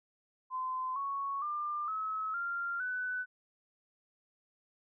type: tone with pitch steps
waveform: sine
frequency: 1029 / 1109.2 / 1195.7 / 1289 / 1389.5 / 1497.9 Hz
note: C6 / C#6 / D6 / E6 / F6 / F#6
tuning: -29 / +1 / +31 / -39 / -9 / +21 cents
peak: -33 dBFS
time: 0.5-3.26 s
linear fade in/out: 50 ms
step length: 460 ms
effects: none